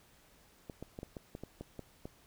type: clicks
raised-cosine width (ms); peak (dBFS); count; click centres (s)
2; -29; 10; 0.698 / 0.826 / 0.989 / 1.031 / 1.168 / 1.351 / 1.436 / 1.61 / 1.793 / 2.055
effects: pink hiss -64 dBFS RMS until 2.26 s